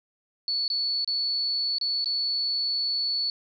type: tone with dropouts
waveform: sine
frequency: 4435 Hz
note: C#8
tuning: in tune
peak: -24 dBFS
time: 0.48-3.3 s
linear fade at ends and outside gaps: 1 ms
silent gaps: 0.68-0.701 / 1.046-1.076 / 1.784-1.812 / 2.044-2.058 s
effects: none